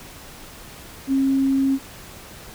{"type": "tone", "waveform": "sine", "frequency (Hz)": 269.9, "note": "C#4", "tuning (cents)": -46, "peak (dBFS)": -16, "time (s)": [1.07, 1.79], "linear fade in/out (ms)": 50, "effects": ["pink hiss -41 dBFS RMS until 2.54 s"]}